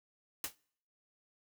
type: noise with exponential decay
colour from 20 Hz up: white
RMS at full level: -33 dBFS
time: 0.44-0.55 s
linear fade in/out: 2 ms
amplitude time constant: 23 ms
effects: noise-tail reverb RT60 0.6 s tail -25 dB re dry